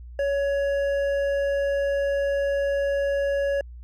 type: tone with hard clipping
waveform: sine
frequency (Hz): 560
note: C#5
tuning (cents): +18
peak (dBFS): -23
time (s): 0.19-3.61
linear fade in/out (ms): 2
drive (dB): 7
effects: added 60 Hz sine -38 dBFS peak until 3.83 s